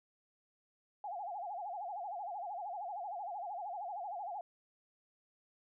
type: tone with vibrato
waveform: sine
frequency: 762 Hz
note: G5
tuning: 49 cents flat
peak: -39 dBFS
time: 1.04-4.41 s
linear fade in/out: 2 ms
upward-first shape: sine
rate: 13 Hz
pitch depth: 190 cents each way
effects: none